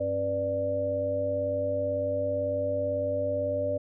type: harmonic tone with a mistuned harmonic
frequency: 98 Hz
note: G2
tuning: in tune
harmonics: 1 / 3 / 5 / 6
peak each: -36 / -37 / -34 / -27 dBFS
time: 0-3.78 s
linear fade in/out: 10 ms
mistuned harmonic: 3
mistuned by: -140 cents
effects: none